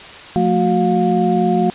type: tone cluster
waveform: sine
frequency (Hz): 177.7 / 222.1 / 365.6 / 711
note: F3 / A3 / F#4 / F5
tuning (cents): +30 / +16 / -21 / +31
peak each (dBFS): -18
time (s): 0.36-1.7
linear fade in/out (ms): 0
effects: white hiss -35 dBFS RMS until 1.74 s + resampled to 8000 Hz